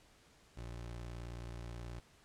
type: tone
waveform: 25% pulse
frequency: 58.8 Hz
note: A#1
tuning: 16 cents sharp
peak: -40 dBFS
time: 0.57-2 s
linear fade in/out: 5 ms
effects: pink hiss -65 dBFS RMS until 2.24 s + low-pass 9000 Hz 12 dB/octave